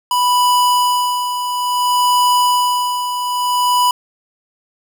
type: tone with tremolo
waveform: square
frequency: 987.8 Hz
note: B5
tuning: in tune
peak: -11 dBFS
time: 0.11-3.91 s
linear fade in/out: 2 ms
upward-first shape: sine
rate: 0.58 Hz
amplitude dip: 60%
effects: none